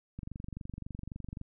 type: click train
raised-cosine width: 5 ms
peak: -28 dBFS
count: 30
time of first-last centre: 0.19-1.414 s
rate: 23.7 Hz
effects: none